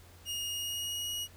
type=tone with pitch glide; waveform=sawtooth; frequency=2857 to 2897 Hz; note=F7 to F#7; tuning=+39 to -37 cents; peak=-31 dBFS; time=0.25-1.28 s; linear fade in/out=50 ms; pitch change=+24 cents; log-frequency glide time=0.49-1.11 s; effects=added 87 Hz sine -54 dBFS peak until 1.36 s + pink hiss -58 dBFS RMS until 1.36 s